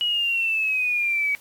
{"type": "exponential sweep", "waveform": "sine", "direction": "down", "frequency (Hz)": [2925, 2259], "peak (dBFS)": -20, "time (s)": [0.01, 1.35], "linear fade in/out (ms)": 0, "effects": ["white hiss -51 dBFS RMS until 1.4 s", "AAC 64 kbps"]}